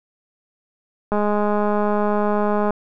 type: click train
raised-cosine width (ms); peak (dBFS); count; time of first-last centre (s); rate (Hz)
1; -8; 331; 1.12-2.707; 208
effects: none